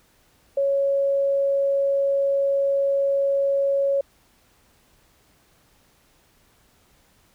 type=tone; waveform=sine; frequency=554.4 Hz; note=C#5; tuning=in tune; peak=-18 dBFS; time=0.57-4.01 s; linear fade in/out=5 ms; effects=pink hiss -60 dBFS RMS until 7.34 s